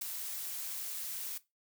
blue noise with ADSR envelope, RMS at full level -34 dBFS, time 0.01-1.38 s, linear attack 10 ms, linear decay 4 ms, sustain -6 dB, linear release 6 ms, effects noise-tail reverb RT60 0.2 s tail -17 dB re dry

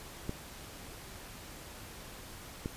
clicks, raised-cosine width 3 ms, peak -21 dBFS, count 2, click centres 0.294 / 2.659 s, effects pink hiss -48 dBFS RMS until 2.76 s + resampled to 32000 Hz

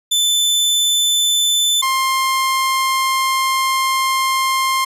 sawtooth tone pair in turn, 3521 / 1057.7 Hz, A7 / C6, 0 / +18 cents, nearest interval octave + major sixth, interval 2082 cents, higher first, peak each -10 / -11 dBFS, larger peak first, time 0.11-1.82 / 1.82-4.85 s, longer second, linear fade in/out 10 ms, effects resampled to 32000 Hz

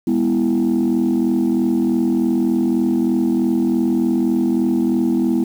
sine chord, E major, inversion first, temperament equal with one note detuned, 203.6 / 246.9 / 329.6 Hz, G#3 / B3 / E4, -34 / 0 / 0 cents, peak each -19 / -16 / -17 dBFS, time 0.07-5.44 s, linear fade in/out 5 ms, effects tanh soft clip ceiling -10 dBFS + 7-bit

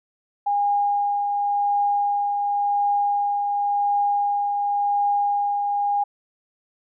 sine tone with tremolo, 814 Hz, G#5, 35 cents flat, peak -17 dBFS, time 0.46-6.04 s, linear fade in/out 10 ms, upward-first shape triangle, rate 0.92 Hz, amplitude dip 35%, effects none

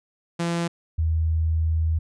sawtooth / sine tone pair in turn, 170 / 80.4 Hz, F3 / E2, -46 / -43 cents, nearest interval octave + minor second, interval 1297 cents, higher first, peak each -19 dBFS, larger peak neither, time 0.39-0.68 / 0.98-1.99 s, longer second, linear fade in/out 10 ms, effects resampled to 22050 Hz

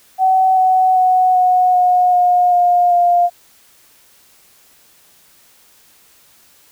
sine tone with pitch steps, 755 / 747.2 / 739.5 / 731.8 / 724.2 / 716.8 / 709.3 / 702 Hz, F#5 / F#5 / F#5 / F#5 / F#5 / F5 / F5 / F5, +35 / +17 / -1 / -19 / -37 / +45 / +27 / +9 cents, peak -9 dBFS, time 0.18-3.3 s, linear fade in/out 50 ms, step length 390 ms, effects white hiss -50 dBFS RMS until 6.71 s

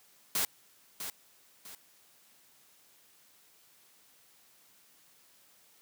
white noise with echo, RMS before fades -30 dBFS, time 0.35-0.45 s, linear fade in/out 2 ms, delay 650 ms, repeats 2, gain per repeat -9 dB, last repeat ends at 1.75 s, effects white hiss -63 dBFS RMS until 5.81 s + high-pass 100 Hz 12 dB/octave

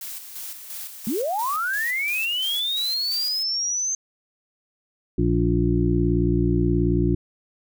blue noise with tremolo, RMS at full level -34 dBFS, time 0.01-3.43 s, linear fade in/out 2 ms, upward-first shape square, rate 2.9 Hz, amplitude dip 50%
sine linear sweep, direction up, 193.6 to 6330 Hz, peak -22 dBFS, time 1.07-3.95 s, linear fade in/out 2 ms
harmonic tone, 58.6 Hz, A#1, 10 cents sharp, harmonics 1 / 2 / 3 / 5 / 6, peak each -24 / -24 / -24 / -24 / -24 dBFS, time 5.18-7.15 s, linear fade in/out 5 ms
effects none

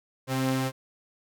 sawtooth tone pair together, 130.81 / 263.9 Hz, C3 / C4, 0 / +15 cents, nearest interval octave, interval 1215 cents, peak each -24 dBFS, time 0.27-0.72 s, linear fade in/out 50 ms, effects none

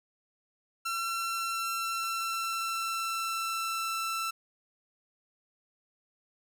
sawtooth tone with pitch glide, 1354 to 1333.8 Hz, E6 to E6, +46 to +20 cents, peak -27 dBFS, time 0.85-4.31 s, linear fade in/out 10 ms, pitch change -26 cents, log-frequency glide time 1.17-3.97 s, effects none

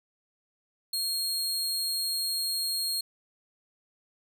sawtooth tone, 4256 Hz, C8, 29 cents sharp, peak -25 dBFS, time 0.93-3.01 s, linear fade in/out 5 ms, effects none

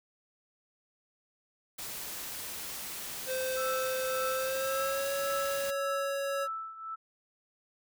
white noise, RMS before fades -40 dBFS, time 1.78-5.71 s, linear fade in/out 10 ms
square tone with pitch glide, 518 to 555.2 Hz, C5 to C#5, -17 to +3 cents, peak -32 dBFS, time 3.26-6.48 s, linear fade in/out 50 ms, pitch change +120 cents, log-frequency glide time 4.28-5.13 s
sine tone with tremolo, 1318.5 Hz, E6, in tune, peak -32 dBFS, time 3.56-6.96 s, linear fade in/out 20 ms, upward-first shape triangle, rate 1.8 Hz, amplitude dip 80%
effects none

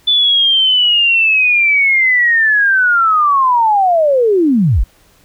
sine linear sweep, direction down, 3501 to 30.02 Hz, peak -8 dBFS, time 0.07-4.84 s, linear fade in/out 10 ms, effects pink hiss -50 dBFS RMS until 5.24 s

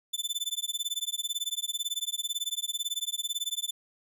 sawtooth tone with tremolo, 3520 Hz, A7, in tune, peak -24 dBFS, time 0.13-3.71 s, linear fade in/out 10 ms, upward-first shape sine, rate 18 Hz, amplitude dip 100%, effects none

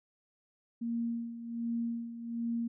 sine tone with tremolo, 233.1 Hz, A#3, in tune, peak -30 dBFS, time 0.81-2.68 s, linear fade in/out 10 ms, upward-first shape sine, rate 1.3 Hz, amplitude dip 70%, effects none

